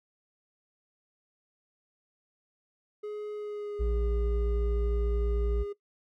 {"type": "tone with pitch glide", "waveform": "triangle", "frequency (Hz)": [419.9, 407.7], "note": ["G#4", "G#4"], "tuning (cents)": [19, -32], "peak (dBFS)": -32, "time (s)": [3.03, 5.73], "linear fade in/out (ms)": 10, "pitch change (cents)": -51, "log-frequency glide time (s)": [3.34, 4.04]}
{"type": "tone", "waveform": "triangle", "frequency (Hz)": 56.8, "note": "A#1", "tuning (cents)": -44, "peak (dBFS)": -24, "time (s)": [3.79, 5.64], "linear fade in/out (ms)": 20}
{"effects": ["noise-tail reverb RT60 0.1 s tail -17 dB re dry"]}